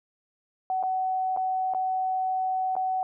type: tone with dropouts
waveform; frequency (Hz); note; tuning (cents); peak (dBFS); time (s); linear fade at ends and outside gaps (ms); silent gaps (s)
sine; 751; F#5; +26; -24; 0.7-3.03; 1; 0.828-0.835 / 1.364-1.372 / 1.737-1.747 / 2.754-2.765
effects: none